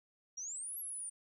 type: exponential two-way sweep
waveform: sine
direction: up then down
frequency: 5588 to 11520 to 9090 Hz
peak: -40 dBFS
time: 0.37-1.1 s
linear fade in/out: 10 ms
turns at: 0.78 s
effects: 13-bit